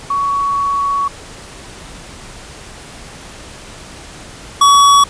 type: tone pair in turn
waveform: sine / square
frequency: 1121 / 1130.1 Hz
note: C#6 / C#6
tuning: +19 / +33 cents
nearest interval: unison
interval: 14 cents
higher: second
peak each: -13 / -6 dBFS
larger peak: second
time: 0.1-1.08 / 4.61-5.04 s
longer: first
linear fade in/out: 5 ms
effects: pink hiss -34 dBFS RMS until 5.09 s + resampled to 22050 Hz